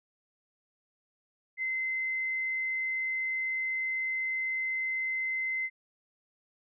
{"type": "tone", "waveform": "sine", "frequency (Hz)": 2062, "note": "C7", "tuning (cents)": -26, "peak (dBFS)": -29, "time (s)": [1.57, 5.7], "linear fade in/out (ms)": 50, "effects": []}